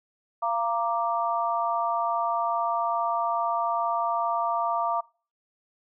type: chord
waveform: sine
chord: Bb major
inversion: second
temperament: equal with one note detuned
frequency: 687.6 / 932.3 / 1174.7 Hz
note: F5 / Bb5 / D6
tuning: -27 / 0 / 0 cents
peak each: -28 dBFS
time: 0.42-5.01 s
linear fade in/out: 10 ms
effects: noise-tail reverb RT60 0.4 s tail -24 dB re dry